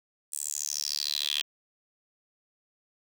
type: tone with high-pass filter sweep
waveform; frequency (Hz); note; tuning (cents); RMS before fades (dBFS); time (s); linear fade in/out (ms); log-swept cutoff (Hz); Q
10% pulse; 73.42; D2; 0; -32; 0.32-1.42; 10; 8700 to 3100; 6
effects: none